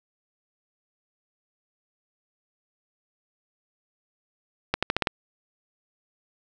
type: accelerating click train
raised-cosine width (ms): 0.3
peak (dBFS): -6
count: 6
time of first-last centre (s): 4.74-5.072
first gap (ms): 86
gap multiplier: 0.87
effects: none